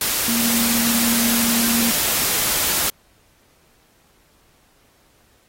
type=tone in noise; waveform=sine; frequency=233.1 Hz; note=A#3; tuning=in tune; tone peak=-20 dBFS; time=0.28-1.91 s; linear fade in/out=2 ms; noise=white; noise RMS=-20 dBFS; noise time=0.01-2.9 s; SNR=-3 dB; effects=pink hiss -58 dBFS RMS until 5.48 s + AAC 48 kbps